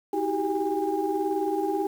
sine tone cluster, 320.6 / 379.8 / 398.3 / 813 Hz, E4 / F#4 / G4 / G#5, -48 / +45 / +28 / -37 cents, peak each -29 dBFS, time 0.13-1.87 s, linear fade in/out 5 ms, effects tanh soft clip ceiling -14 dBFS + 8-bit

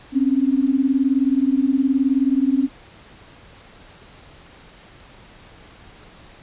sine beating tone pair, 260 / 279 Hz, C4 / C#4, -11 / +11 cents, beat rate 19 Hz, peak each -18 dBFS, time 0.12-2.69 s, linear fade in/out 50 ms, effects pink hiss -46 dBFS RMS until 6.42 s + resampled to 8000 Hz

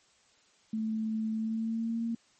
sine tone with pitch glide, 219.6 to 230.4 Hz, A3 to A#3, -3 to -20 cents, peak -29 dBFS, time 0.73-2.15 s, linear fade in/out 5 ms, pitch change +83 cents, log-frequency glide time 1.33-2.03 s, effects white hiss -65 dBFS RMS until 2.39 s + MP3 32 kbps

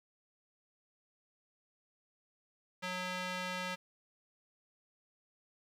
square tone with band-pass filter, 182.6 Hz, F#3, 23 cents flat, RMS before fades -39 dBFS, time 2.82-3.76 s, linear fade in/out 20 ms, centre 2300 Hz, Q 0.77, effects 10-bit

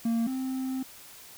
triangle tone pair in turn, 230 / 261.5 Hz, A#3 / C4, -23 / -1 cents, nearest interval major second, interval 222 cents, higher second, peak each -22 / -27 dBFS, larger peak first, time 0.05-0.27 / 0.27-0.83 s, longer second, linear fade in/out 5 ms, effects white hiss -49 dBFS RMS until 1.37 s

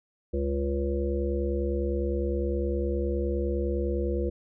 harmonic tone, 69.8 Hz, C#2, 13 cents sharp, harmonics 1 / 3 / 5 / 7 / 8, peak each -28 / -35 / -31 / -32 / -39 dBFS, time 0.33-4.3 s, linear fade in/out 10 ms, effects none

